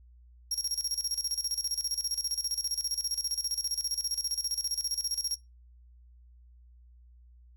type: tone with tremolo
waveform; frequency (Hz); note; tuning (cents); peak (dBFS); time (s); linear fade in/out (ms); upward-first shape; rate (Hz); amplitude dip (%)
30% pulse; 5588; F8; 0; -24; 0.51-5.36; 5; square; 15; 75
effects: noise-tail reverb RT60 0.2 s tail -21 dB re dry + added 60 Hz sine -53 dBFS peak until 7.56 s